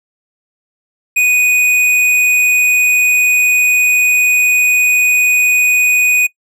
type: tone with hard clipping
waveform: sine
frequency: 2483 Hz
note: D#7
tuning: 4 cents flat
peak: -10 dBFS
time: 1.16-6.27 s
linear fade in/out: 10 ms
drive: 10 dB
effects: noise-tail reverb RT60 0.1 s tail -21 dB re dry